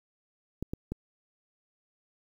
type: clicks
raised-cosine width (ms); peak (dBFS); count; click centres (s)
3; -20; 3; 0.626 / 0.735 / 0.92
effects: 9-bit